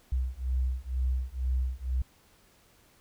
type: beating tone pair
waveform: sine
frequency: 62.7 / 64.8 Hz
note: B1 / C2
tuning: +27 / -16 cents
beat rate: 2.1 Hz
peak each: -30 dBFS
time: 0.12-2.02 s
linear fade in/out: 5 ms
effects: pink hiss -62 dBFS RMS until 3 s